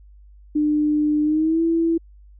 sine tone with pitch glide, 300 to 331 Hz, D4 to E4, +37 to +7 cents, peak -16 dBFS, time 0.55-1.98 s, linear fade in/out 10 ms, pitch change +170 cents, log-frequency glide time 1.23-1.62 s, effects added 50 Hz sine -44 dBFS peak until 2.39 s

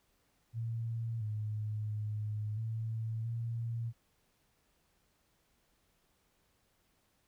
sine tone with pitch steps, 114.7 / 106.8 / 106.2 / 112.1 / 115.9 Hz, A#2 / G#2 / G#2 / A2 / A#2, -28 / +49 / +39 / +33 / -10 cents, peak -34 dBFS, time 0.53-3.93 s, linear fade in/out 50 ms, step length 680 ms, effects pink hiss -74 dBFS RMS until 7.27 s

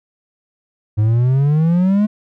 triangle exponential sweep, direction up, 103.83 to 215.2 Hz, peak -9 dBFS, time 0.97-2.07 s, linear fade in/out 20 ms, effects none

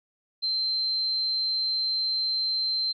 sine tone, 4118 Hz, C8, 28 cents flat, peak -24 dBFS, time 0.42-2.93 s, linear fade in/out 20 ms, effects none

